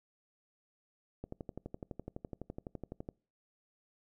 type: click train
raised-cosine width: 2 ms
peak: -28 dBFS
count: 23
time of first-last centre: 1.24-3.089 s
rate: 11.9 Hz
effects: noise-tail reverb RT60 0.4 s tail -25 dB re dry